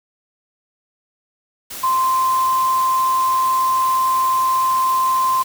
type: tone in noise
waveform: sine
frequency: 1042 Hz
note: C6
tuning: 7 cents flat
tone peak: -14 dBFS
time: 1.83-5.43 s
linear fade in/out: 10 ms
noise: white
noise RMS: -31 dBFS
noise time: 1.7-5.44 s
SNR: +14 dB
effects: none